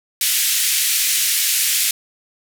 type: band-pass noise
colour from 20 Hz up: white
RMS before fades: -18 dBFS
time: 0.21-1.91 s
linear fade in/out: 2 ms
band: 2000 to 14000 Hz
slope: 24 dB/octave
effects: none